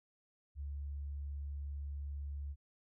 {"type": "tone", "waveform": "sine", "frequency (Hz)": 71.2, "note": "C#2", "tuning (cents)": 47, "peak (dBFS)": -39, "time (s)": [0.55, 2.56], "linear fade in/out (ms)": 50, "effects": []}